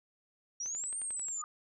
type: linear two-way sweep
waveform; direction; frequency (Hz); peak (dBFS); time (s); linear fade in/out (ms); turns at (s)
sine; up then down; 5588 to 8870 to 6940; -35; 0.6-1.42; 5; 0.98
type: click train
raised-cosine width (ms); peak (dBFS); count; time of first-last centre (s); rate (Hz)
0.3; -35; 8; 0.66-1.285; 11.2
type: tone with exponential growth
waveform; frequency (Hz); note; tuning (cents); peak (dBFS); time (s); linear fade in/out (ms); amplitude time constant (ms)
sine; 1232; D#6; -17; -36; 1.36-1.44; 1; 17
effects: none